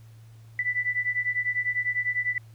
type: beating tone pair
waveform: sine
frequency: 1975.5 / 1985.5 Hz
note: B6 / B6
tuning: 0 / +9 cents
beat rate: 10 Hz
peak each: -28 / -27 dBFS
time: 0.59-2.38 s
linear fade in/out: 2 ms
effects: added 112 Hz sine -46 dBFS peak until 2.54 s + pink hiss -62 dBFS RMS until 2.54 s